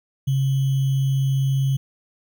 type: tone with sample-and-hold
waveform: sine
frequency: 135.1 Hz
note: C#3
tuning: 44 cents flat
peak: -17 dBFS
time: 0.27-1.77 s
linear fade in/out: 10 ms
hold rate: 3150 Hz
effects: none